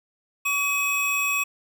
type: tone pair together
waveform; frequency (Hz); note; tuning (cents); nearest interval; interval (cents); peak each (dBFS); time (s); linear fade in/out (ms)
square; 1133.2 / 2544; C#6 / D#7; +38 / +38; octave + major second; 1400; -30 / -23; 0.45-1.44; 10
effects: none